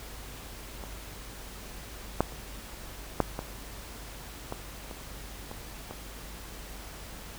clicks, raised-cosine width 1 ms, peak -25 / -8 / -30 / -8 / -18 / -20 / -26 / -25 / -24 dBFS, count 9, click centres 0.838 / 2.206 / 2.322 / 3.203 / 3.391 / 4.524 / 4.912 / 5.514 / 5.91 s, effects added 50 Hz sine -45 dBFS peak until 7.38 s + pink hiss -45 dBFS RMS until 7.38 s

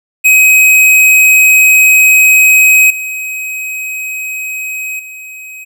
square tone with level steps, 2532 Hz, D#7, 30 cents sharp, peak -4 / -18 / -27 dBFS, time 0.24-5.65 s, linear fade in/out 20 ms, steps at 2.9 / 4.99 s, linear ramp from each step 5 ms, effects none

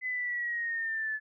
sine linear sweep, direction down, 2028 to 1725 Hz, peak -30 dBFS, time 0.01-1.2 s, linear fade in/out 50 ms, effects none

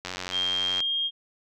click train, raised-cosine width 0.2 ms, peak -15 dBFS, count 70, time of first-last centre 0.05-0.804 s, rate 91.5 Hz
sine tone with pitch glide, 3200 to 3230 Hz, G7 to G#7, +35 to -49 cents, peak -24 dBFS, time 0.31-1.11 s, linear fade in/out 50 ms, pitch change +16 cents, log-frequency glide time 0.63-0.97 s
effects none

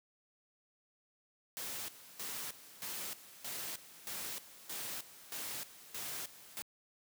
white noise with tremolo, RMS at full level -42 dBFS, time 1.57-6.62 s, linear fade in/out 0 ms, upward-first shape square, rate 1.6 Hz, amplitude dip 80%, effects high-pass 100 Hz 12 dB/octave

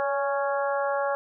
harmonic tone with a mistuned harmonic, 277.2 Hz, C#4, in tune, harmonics 2 / 3 / 4 / 5 / 6, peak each -26 / -30 / -32 / -34 / -36 dBFS, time 0-1.15 s, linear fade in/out 0 ms, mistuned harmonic 2, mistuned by +26 cents, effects none

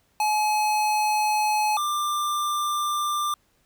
square tone pair in turn, 850 / 1187.6 Hz, G#5 / D6, +40 / +19 cents, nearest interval tritone, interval 579 cents, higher second, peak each -21 / -24 dBFS, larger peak first, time 0.2-1.77 / 1.77-3.34 s, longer neither, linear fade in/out 2 ms, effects pink hiss -66 dBFS RMS until 3.65 s

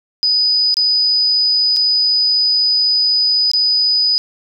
sine tone with dropouts, 4978 Hz, D#8, in tune, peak -11 dBFS, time 0.23-4.18 s, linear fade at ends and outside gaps 0 ms, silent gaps 0.742-0.769 / 1.763-1.768 / 3.515-3.535 s, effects none

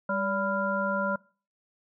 harmonic tone with a mistuned harmonic, 199 Hz, G3, 26 cents sharp, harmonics 1 / 3 / 5 / 7, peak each -32 / -30 / -33 / -30 dBFS, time 0.09-1.16 s, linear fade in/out 5 ms, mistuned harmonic 3, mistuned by -65 cents, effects noise-tail reverb RT60 0.4 s tail -23 dB re dry

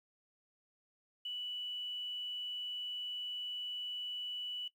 sine tone with quantisation, 2960 Hz, F#7, in tune, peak -38 dBFS, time 1.25-4.68 s, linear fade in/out 5 ms, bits 11, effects noise-tail reverb RT60 0.1 s tail -17 dB re dry

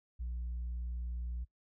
sine tone, 59.9 Hz, A#1, 48 cents sharp, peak -34 dBFS, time 0.19-1.45 s, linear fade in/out 20 ms, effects noise-tail reverb RT60 0.1 s tail -22 dB re dry + tanh soft clip ceiling -34 dBFS

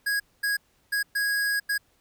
square tone bursts at uneven times, 1652 Hz, G#6, 10 cents flat, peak -24 dBFS, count 5, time 0.06-0.2 / 0.43-0.57 / 0.92-1.03 / 1.15-1.6 / 1.69-1.78 s, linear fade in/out 10 ms, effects pink hiss -66 dBFS RMS until 2 s

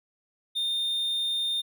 triangle tone, 3635 Hz, A#7, 44 cents flat, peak -24 dBFS, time 0.55-1.62 s, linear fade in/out 20 ms, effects none

